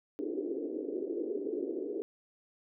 white band-pass noise, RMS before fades -36 dBFS, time 0.19-2.02 s, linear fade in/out 0 ms, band 290 to 440 Hz, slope 48 dB/octave, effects none

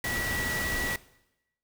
sine tone in noise, 1940 Hz, B6, 31 cents flat, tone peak -31 dBFS, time 0.04-0.96 s, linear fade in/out 2 ms, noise pink, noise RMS -33 dBFS, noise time 0.04-0.96 s, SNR -1 dB, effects noise-tail reverb RT60 0.9 s tail -19 dB re dry

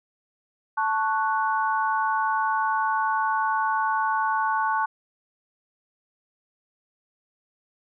sine chord, F# minor, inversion first, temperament equal, 880 / 1108.7 / 1480 Hz, A5 / C#6 / F#6, 0 / 0 / 0 cents, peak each -24 / -26 / -28 dBFS, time 0.77-4.86 s, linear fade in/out 10 ms, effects none

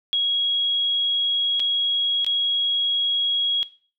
sine tone with dropouts, 3310 Hz, G#7, 6 cents flat, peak -18 dBFS, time 0.13-3.63 s, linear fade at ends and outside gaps 0 ms, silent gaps 1.596-1.601 / 2.246-2.265 s, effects noise-tail reverb RT60 0.4 s tail -18 dB re dry

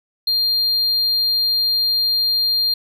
triangle tone with amplitude modulation, 4200 Hz, C8, 6 cents sharp, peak -13 dBFS, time 0.27-2.74 s, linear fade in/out 5 ms, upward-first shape sine, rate 113 Hz, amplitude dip 25%, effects none

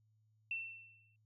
sine tone with exponential decay, 2691 Hz, E7, 35 cents sharp, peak -35 dBFS, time 0.51-1.16 s, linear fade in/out 2 ms, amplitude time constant 140 ms, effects added 108 Hz sine -70 dBFS peak until 1.25 s

